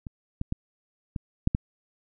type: clicks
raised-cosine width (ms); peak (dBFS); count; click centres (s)
5; -24 / -17 / -15 / -18 / -8 / -11; 6; 0.068 / 0.414 / 0.524 / 1.162 / 1.474 / 1.549
effects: none